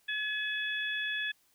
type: harmonic tone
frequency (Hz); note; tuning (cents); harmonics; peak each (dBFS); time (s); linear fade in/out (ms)
852; G#5; +44; 2 / 3 / 4; -33 / -39 / -37; 0.08-1.32; 10
effects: white hiss -69 dBFS RMS until 1.54 s